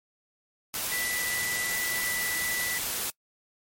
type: tone in noise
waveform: sine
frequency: 1976 Hz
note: B6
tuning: in tune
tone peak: -30 dBFS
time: 0.92-2.78 s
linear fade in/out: 0 ms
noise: white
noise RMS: -31 dBFS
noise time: 0.74-3.1 s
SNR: -2 dB
effects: noise-tail reverb RT60 0.1 s tail -25 dB re dry + MP3 64 kbps